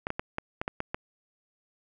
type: clicks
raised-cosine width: 0.5 ms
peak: -15 dBFS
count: 8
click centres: 0.069 / 0.104 / 0.195 / 0.384 / 0.615 / 0.679 / 0.804 / 0.945 s
effects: none